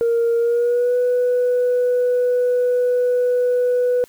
sine tone with pitch glide, 466.2 to 493.9 Hz, A#4 to B4, 0 to 0 cents, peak -13 dBFS, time 0.01-4.04 s, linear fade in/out 0 ms, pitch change +100 cents, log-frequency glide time 0.38-0.96 s, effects tanh soft clip ceiling -12 dBFS + white hiss -51 dBFS RMS until 4.08 s

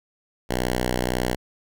5% pulse tone, 61.9 Hz, B1, 5 cents sharp, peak -11 dBFS, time 0.49-1.36 s, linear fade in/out 20 ms, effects none

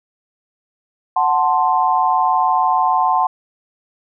sine chord, F# diminished, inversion none, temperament equal, 740 / 880 / 1046.5 Hz, F#5 / A5 / C6, 0 / 0 / 0 cents, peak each -17 dBFS, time 1.16-3.27 s, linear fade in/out 5 ms, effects none

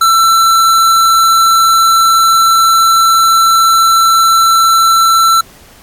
square tone, 1339 Hz, E6, 27 cents sharp, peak -6 dBFS, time 0.01-5.41 s, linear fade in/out 5 ms, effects pink hiss -40 dBFS RMS until 5.82 s + AAC 64 kbps

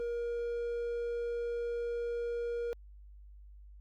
triangle tone, 473 Hz, A#4, 25 cents sharp, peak -31 dBFS, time 0-2.73 s, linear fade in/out 0 ms, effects added 50 Hz sine -50 dBFS peak until 3.8 s + Opus 32 kbps

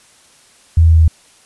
sine tone with pitch steps, 82.41 / 81.84 / 81.28 / 80.71 / 80.16 Hz, E2 / E2 / E2 / E2 / E2, 0 / -12 / -24 / -36 / -48 cents, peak -5 dBFS, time 0.77-1.08 s, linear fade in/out 5 ms, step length 62 ms, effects white hiss -48 dBFS RMS until 1.45 s + resampled to 24000 Hz

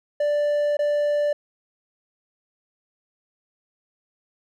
triangle tone with dropouts, 587.3 Hz, D5, in tune, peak -17 dBFS, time 0.2-1.33 s, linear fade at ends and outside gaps 5 ms, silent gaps 0.77-0.79 s, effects none

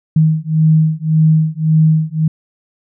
sine beating tone pair, 156.7 / 158.5 Hz, D#3 / D#3, +13 / +32 cents, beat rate 1.8 Hz, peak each -12 dBFS, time 0.16-2.28 s, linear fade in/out 5 ms, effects none

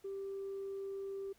sine tone, 392 Hz, G4, in tune, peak -38 dBFS, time 0.04-1.33 s, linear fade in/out 10 ms, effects tanh soft clip ceiling -36 dBFS + pink hiss -69 dBFS RMS until 1.38 s

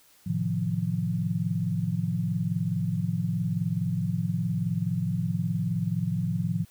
sine chord, F dominant seventh, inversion first, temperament equal, 110 / 130.81 / 155.56 / 174.61 Hz, A2 / C3 / Eb3 / F3, 0 / 0 / 0 / 0 cents, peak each -31 / -34 / -31 / -28 dBFS, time 0.26-6.65 s, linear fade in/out 10 ms, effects white hiss -59 dBFS RMS until 6.7 s

